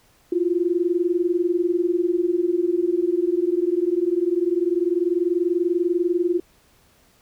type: tone pair together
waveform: sine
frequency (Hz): 339.8 / 360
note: F4 / F#4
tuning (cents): -47 / -47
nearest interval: minor second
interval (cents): 100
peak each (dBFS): -21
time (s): 0.32-6.4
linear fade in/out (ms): 5
effects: pink hiss -58 dBFS RMS until 7.21 s